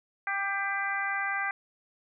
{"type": "harmonic tone with a mistuned harmonic", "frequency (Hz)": 394.9, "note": "G4", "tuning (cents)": 13, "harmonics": [2, 3, 4, 5, 6], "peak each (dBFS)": [-35, -36, -32, -33, -40], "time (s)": [0.27, 1.51], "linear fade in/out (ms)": 2, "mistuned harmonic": 5, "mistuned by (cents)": 26, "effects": []}